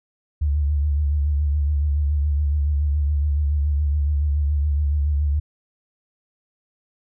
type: tone with vibrato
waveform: sine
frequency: 73 Hz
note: D2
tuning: 10 cents flat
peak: -17 dBFS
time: 0.41-5.4 s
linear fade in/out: 10 ms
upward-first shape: triangle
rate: 7.1 Hz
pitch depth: 74 cents each way
effects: none